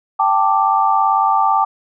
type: chord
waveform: sine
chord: G suspended second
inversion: none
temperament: just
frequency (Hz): 784 / 882 / 1176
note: G5 / A5 / D6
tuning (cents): 0 / +4 / +2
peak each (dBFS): -16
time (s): 0.19-1.65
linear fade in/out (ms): 10
effects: none